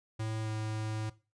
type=tone with pitch glide; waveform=square; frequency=110 to 108.8 Hz; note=A2 to A2; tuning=0 to -19 cents; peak=-34 dBFS; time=0.19-1.1 s; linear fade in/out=10 ms; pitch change=-19 cents; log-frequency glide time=0.42-0.49 s; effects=noise-tail reverb RT60 0.3 s tail -17 dB re dry + resampled to 22050 Hz